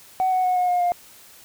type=tone with pitch steps; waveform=sine; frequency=750 / 741 / 732 / 723.2 / 714.5 / 705.9 Hz; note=F#5 / F#5 / F#5 / F#5 / F5 / F5; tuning=+23 / +2 / -19 / -40 / +39 / +18 cents; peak=-16 dBFS; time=0.2-0.92 s; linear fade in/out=0 ms; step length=120 ms; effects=tanh soft clip ceiling -15 dBFS + white hiss -48 dBFS RMS until 1.44 s